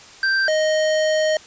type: tone pair in turn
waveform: square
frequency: 1568 / 622.3 Hz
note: G6 / D#5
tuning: 0 / 0 cents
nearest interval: octave + major third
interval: 1600 cents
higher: first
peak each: -17 dBFS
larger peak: neither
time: 0.23-0.48 / 0.48-1.37 s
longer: second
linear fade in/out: 2 ms
effects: white hiss -43 dBFS RMS until 1.46 s + resampled to 16000 Hz